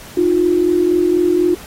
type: tone pair together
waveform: sine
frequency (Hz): 311.1 / 355.1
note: D#4 / F4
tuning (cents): 0 / +29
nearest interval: major second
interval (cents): 229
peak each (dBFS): -17 / -12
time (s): 0.17-1.55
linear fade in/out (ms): 5
effects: pink hiss -37 dBFS RMS until 1.66 s + AAC 48 kbps